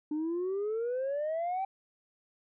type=exponential sweep; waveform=sine; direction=up; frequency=296.7 to 784 Hz; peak=-28 dBFS; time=0.11-1.65 s; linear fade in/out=5 ms; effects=tanh soft clip ceiling -28 dBFS